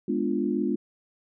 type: chord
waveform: sine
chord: G# diminished seventh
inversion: none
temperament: equal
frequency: 207.7 / 246.9 / 293.7 / 349.2 Hz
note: G#3 / B3 / D4 / F4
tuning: 0 / 0 / 0 / 0 cents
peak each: -29 dBFS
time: 0.08-0.76 s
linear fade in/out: 5 ms
effects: none